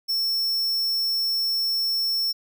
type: tone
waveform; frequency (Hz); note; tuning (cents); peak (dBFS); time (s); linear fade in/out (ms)
square; 5400; E8; +41; -22; 0.08-2.33; 20
effects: none